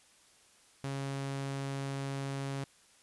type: tone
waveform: sawtooth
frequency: 137.4 Hz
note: C#3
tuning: 15 cents flat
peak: -31 dBFS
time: 0.84-2.64 s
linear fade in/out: 0 ms
effects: white hiss -63 dBFS RMS until 3.02 s + resampled to 24000 Hz